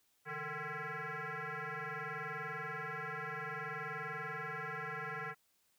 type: tone with frequency modulation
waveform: sine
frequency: 161.3 Hz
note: E3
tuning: 37 cents flat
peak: -38 dBFS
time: 0.25-5.35 s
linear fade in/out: 50 ms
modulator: 302 Hz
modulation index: 6.4
effects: tanh soft clip ceiling -34 dBFS + white hiss -75 dBFS RMS until 5.78 s